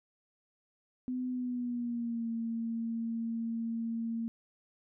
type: tone with pitch glide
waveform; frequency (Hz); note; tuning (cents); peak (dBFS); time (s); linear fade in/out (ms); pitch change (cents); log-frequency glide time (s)
sine; 252.5 to 228.9; B3 to A#3; +39 to -31; -32; 1.08-4.28; 0; -170; 1.29-2.29
effects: none